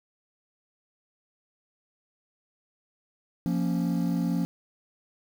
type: chord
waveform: triangle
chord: Bb minor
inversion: second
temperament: equal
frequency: 174.61 / 233.1 / 277.2 Hz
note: F3 / Bb3 / Db4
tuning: 0 / 0 / 0 cents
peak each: -24 / -28 / -28 dBFS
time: 3.46-4.45 s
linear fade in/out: 0 ms
effects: tanh soft clip ceiling -14 dBFS + 8-bit